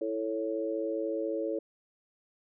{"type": "chord", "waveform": "sine", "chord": "A major", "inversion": "second", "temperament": "equal", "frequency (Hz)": [329.6, 440, 554.4], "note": ["E4", "A4", "C#5"], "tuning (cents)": [0, 0, 0], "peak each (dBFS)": -34, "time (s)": [0.01, 1.59], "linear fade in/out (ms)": 5, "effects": []}